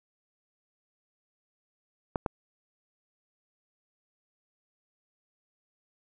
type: clicks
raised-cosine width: 1 ms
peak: -14 / -14 dBFS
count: 2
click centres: 2.158 / 2.262 s
effects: none